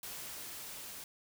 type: noise with level ramp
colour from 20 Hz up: white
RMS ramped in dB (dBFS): -44 to -47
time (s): 0.03-1.04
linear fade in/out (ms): 2
effects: none